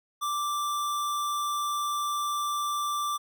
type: tone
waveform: square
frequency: 1174.7 Hz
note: D6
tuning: in tune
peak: -28 dBFS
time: 0.21-3.18 s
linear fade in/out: 20 ms
effects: none